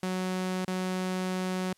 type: tone with dropouts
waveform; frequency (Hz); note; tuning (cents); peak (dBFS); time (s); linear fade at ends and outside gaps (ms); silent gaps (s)
sawtooth; 185; F#3; 0; -25; 0.03-1.73; 2; 0.649-0.679
effects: white hiss -67 dBFS RMS until 1.77 s + low-pass 11000 Hz 12 dB/octave